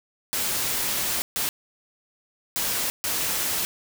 white noise bursts at uneven times, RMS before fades -26 dBFS, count 4, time 0.33-1.22 / 1.36-1.49 / 2.56-2.9 / 3.04-3.65 s, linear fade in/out 0 ms, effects none

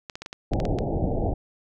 clicks, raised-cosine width 0.2 ms, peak -18 dBFS, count 9, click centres 0.098 / 0.155 / 0.22 / 0.261 / 0.329 / 0.535 / 0.601 / 0.653 / 0.787 s
pink low-pass noise, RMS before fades -25 dBFS, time 0.51-1.34 s, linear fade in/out 10 ms, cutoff 810 Hz, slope 96 dB/octave
effects none

